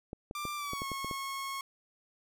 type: clicks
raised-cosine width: 2 ms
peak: -26 dBFS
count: 8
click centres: 0.131 / 0.311 / 0.453 / 0.734 / 0.819 / 0.917 / 1.046 / 1.112 s
type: tone with pitch glide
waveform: sawtooth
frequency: 1184 to 1092 Hz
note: D6 to C#6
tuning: +14 to -26 cents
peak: -32 dBFS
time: 0.35-1.61 s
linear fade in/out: 2 ms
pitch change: -140 cents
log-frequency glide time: 0.56-0.85 s
effects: none